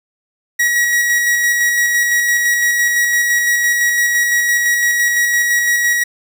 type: tone with tremolo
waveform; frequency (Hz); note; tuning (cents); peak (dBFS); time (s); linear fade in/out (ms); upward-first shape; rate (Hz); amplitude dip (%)
45% pulse; 1912; A#6; +43; -11; 0.59-6.04; 10; square; 5.9; 25
effects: none